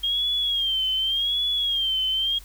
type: tone with vibrato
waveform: sine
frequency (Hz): 3229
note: G#7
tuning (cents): -49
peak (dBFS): -21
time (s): 0.03-2.39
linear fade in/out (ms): 10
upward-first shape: sine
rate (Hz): 0.87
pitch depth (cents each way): 94
effects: added 50 Hz sine -43 dBFS peak until 2.44 s + white hiss -50 dBFS RMS until 2.44 s